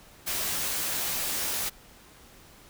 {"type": "noise with comb filter", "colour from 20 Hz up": "white", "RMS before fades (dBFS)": -30, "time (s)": [0.26, 1.7], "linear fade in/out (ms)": 20, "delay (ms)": 15, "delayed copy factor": -0.6, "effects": ["pink hiss -53 dBFS RMS until 2.69 s"]}